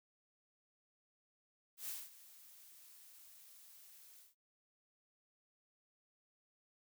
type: noise with ADSR envelope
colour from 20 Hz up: blue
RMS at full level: -43 dBFS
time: 1.77-4.35 s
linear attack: 110 ms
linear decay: 210 ms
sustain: -17 dB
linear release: 160 ms
effects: noise-tail reverb RT60 0.2 s tail -26 dB re dry